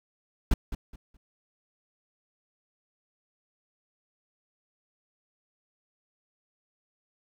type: noise with echo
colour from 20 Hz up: brown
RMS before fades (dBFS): -20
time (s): 0.51-0.54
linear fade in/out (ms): 5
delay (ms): 210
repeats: 3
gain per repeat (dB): -12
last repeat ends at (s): 1.17
effects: none